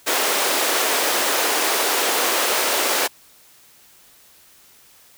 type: high-pass noise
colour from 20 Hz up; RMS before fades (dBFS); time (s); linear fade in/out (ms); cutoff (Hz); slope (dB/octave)
pink; -20; 0.06-3.08; 20; 370; 24
effects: white hiss -51 dBFS RMS until 5.17 s